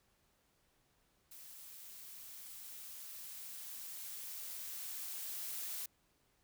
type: noise with level ramp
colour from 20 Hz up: blue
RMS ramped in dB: -54 to -42 dBFS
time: 1.31-5.86 s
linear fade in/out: 5 ms
effects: pink hiss -75 dBFS RMS until 6.43 s